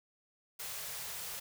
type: band-stop noise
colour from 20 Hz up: white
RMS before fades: -42 dBFS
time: 0.59-1.4 s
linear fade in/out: 10 ms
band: 200 to 390 Hz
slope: 48 dB/octave
effects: none